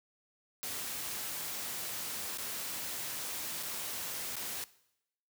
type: noise with dropouts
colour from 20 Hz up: white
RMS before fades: -39 dBFS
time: 0.63-4.64 s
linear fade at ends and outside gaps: 0 ms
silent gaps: 2.374-2.384 / 3.628-3.632 / 4.356-4.366 s
effects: noise-tail reverb RT60 0.8 s tail -19 dB re dry + high-pass 80 Hz 12 dB/octave